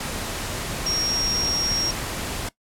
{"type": "tone in noise", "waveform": "sine", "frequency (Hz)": 5588, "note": "F8", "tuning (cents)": 0, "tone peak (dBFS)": -22, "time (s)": [0.86, 1.91], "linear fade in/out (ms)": 5, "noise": "pink", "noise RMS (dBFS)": -29, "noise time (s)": [0, 2.49], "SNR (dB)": 4, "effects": ["noise-tail reverb RT60 0.1 s tail -19 dB re dry", "low-pass 12000 Hz 12 dB/octave"]}